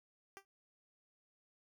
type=tone with exponential decay; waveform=10% pulse; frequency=392 Hz; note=G4; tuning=in tune; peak=-38 dBFS; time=0.37-0.45 s; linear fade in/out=0 ms; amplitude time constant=17 ms; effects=none